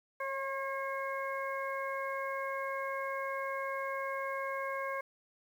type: harmonic tone with a mistuned harmonic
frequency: 540 Hz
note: C#5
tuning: 45 cents flat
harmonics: 1 / 2 / 3 / 4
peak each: -38 / -38 / -42 / -43 dBFS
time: 0.2-5.01 s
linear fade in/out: 5 ms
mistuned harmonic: 1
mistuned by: +17 cents
effects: 10-bit